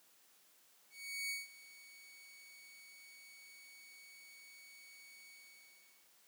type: tone with ADSR envelope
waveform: sawtooth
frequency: 2238 Hz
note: C#7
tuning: 16 cents sharp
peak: -34 dBFS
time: 0.9-6.11 s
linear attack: 400 ms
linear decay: 170 ms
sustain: -19 dB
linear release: 800 ms
effects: white hiss -68 dBFS RMS until 6.27 s + high-pass 200 Hz 12 dB/octave